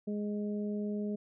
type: harmonic tone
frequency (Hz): 207.7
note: G#3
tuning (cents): 0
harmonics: 1 / 2 / 3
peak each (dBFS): -33 / -39 / -46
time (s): 0.07-1.16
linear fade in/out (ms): 10
effects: none